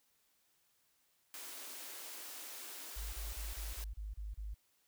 white high-pass noise, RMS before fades -48 dBFS, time 1.34-3.84 s, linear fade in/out 0 ms, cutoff 250 Hz, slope 96 dB/octave
sine tone bursts, 51.91 Hz, G#1, in tune, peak -40 dBFS, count 8, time 2.96-4.544 s, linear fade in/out 10 ms, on 170 ms, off 32 ms
effects white hiss -75 dBFS RMS until 4.87 s

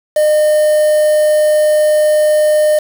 triangle tone with quantisation, 608 Hz, D#5, 40 cents flat, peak -6 dBFS, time 0.16-2.79 s, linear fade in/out 5 ms, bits 4, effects none

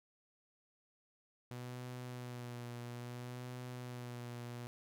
sawtooth tone with vibrato, 122.6 Hz, B2, 12 cents flat, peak -40 dBFS, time 1.51-4.67 s, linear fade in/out 0 ms, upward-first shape sine, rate 0.6 Hz, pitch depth 32 cents each way, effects none

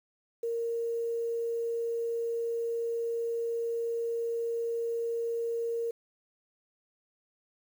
sine tone with quantisation, 464.3 Hz, A#4, 7 cents flat, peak -29 dBFS, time 0.43-5.91 s, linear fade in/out 5 ms, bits 9, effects none

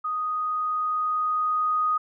sine tone with level ramp, 1244.5 Hz, D#6, in tune, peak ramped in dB -25 to -20 dBFS, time 0.04-1.98 s, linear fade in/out 10 ms, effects none

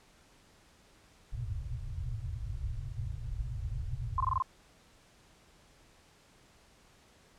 white low-pass noise, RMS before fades -37 dBFS, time 1.32-4.4 s, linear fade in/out 10 ms, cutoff 130 Hz, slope 96 dB/octave
sine tone bursts, 1046.5 Hz, C6, in tune, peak -26 dBFS, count 6, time 4.18-4.423 s, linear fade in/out 2 ms, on 23 ms, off 21 ms
effects pink hiss -62 dBFS RMS until 7.38 s + low-pass 9000 Hz 12 dB/octave

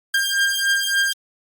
sawtooth beating tone pair, 1599 / 1602.5 Hz, G6 / G6, +34 / +38 cents, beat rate 3.5 Hz, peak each -17 dBFS, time 0.14-1.13 s, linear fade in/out 5 ms, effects Opus 24 kbps

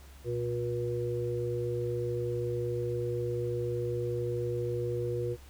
harmonic tone, 120 Hz, B2, 49 cents flat, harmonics 1 / 3 / 4, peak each -34 / -34 / -34 dBFS, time 0.24-5.37 s, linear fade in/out 50 ms, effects added 68 Hz sine -49 dBFS peak until 5.49 s + pink hiss -57 dBFS RMS until 5.49 s

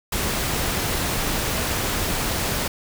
pink noise, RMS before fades -24 dBFS, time 0.12-2.68 s, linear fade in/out 5 ms, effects none

